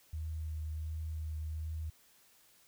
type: tone with vibrato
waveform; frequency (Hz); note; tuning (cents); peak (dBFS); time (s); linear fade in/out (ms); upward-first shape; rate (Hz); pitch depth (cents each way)
sine; 78.4; D#2; +14; -36; 0.13-1.9; 5; sine; 1.4; 16
effects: white hiss -65 dBFS RMS until 2.67 s